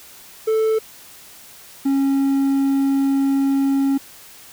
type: tone pair in turn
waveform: triangle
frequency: 440 / 273.9 Hz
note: A4 / C#4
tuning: 0 / -21 cents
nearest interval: minor sixth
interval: 821 cents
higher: first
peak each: -13 dBFS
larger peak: neither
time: 0.47-0.79 / 1.85-3.98 s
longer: second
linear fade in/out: 10 ms
effects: white hiss -43 dBFS RMS until 4.52 s